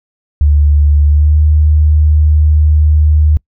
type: tone with pitch glide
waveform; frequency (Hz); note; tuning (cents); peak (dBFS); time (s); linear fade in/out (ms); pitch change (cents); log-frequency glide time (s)
sine; 73.3 to 76.1; D2 to D#2; -3 to -38; -5; 0.41-3.37; 0; +65; 1.06-1.38
effects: noise-tail reverb RT60 0.1 s tail -26 dB re dry